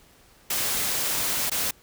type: noise with dropouts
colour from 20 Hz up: white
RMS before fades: -26 dBFS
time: 0.5-1.71 s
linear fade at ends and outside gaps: 5 ms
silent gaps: 1.498-1.515 s
effects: pink hiss -56 dBFS RMS until 1.82 s